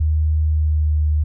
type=tone with pitch glide; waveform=sine; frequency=77.4 to 75.94 Hz; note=D#2 to D#2; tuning=-9 to -41 cents; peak=-14 dBFS; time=0-1.24 s; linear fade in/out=10 ms; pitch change=-32 cents; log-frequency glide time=0.46-1 s; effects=none